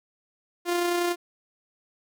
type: tone with amplitude modulation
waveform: sawtooth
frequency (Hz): 349.2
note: F4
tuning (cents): 0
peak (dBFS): -18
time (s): 0.65-1.16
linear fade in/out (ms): 50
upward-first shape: sine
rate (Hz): 30.6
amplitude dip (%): 30
effects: none